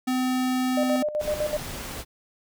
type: tone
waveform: square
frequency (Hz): 255.4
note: C4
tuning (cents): -42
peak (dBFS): -23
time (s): 0.07-1.03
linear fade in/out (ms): 10
type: tone with tremolo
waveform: sine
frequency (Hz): 602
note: D5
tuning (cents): +43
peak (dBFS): -22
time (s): 0.77-1.57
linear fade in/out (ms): 5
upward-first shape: square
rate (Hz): 7.9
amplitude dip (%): 70
type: noise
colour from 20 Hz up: pink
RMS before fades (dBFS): -35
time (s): 1.19-2.05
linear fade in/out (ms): 50
effects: none